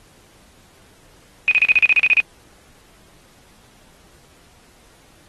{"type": "tone bursts", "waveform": "sine", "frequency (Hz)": 2500, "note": "D#7", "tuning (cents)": 8, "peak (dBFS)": -10, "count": 11, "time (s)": [1.48, 2.202], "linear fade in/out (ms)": 0, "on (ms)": 32, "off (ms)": 37, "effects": ["pink hiss -52 dBFS RMS until 5.28 s", "AAC 32 kbps"]}